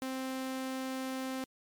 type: tone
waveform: sawtooth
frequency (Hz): 262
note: C4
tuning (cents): +2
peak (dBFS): -31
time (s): 0.02-1.44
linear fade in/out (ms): 0
effects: MP3 96 kbps